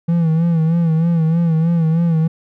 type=tone with vibrato; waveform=triangle; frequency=164.81 Hz; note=E3; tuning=in tune; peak=-10 dBFS; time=0.08-2.28 s; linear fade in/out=10 ms; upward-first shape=sine; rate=3.2 Hz; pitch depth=66 cents each way; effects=none